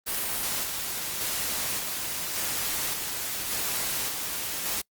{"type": "noise with tremolo", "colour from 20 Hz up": "white", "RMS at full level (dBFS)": -29, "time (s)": [0.06, 4.82], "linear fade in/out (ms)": 20, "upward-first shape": "square", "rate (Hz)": 0.87, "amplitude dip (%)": 30, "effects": ["noise-tail reverb RT60 0.1 s tail -24 dB re dry", "Opus 32 kbps"]}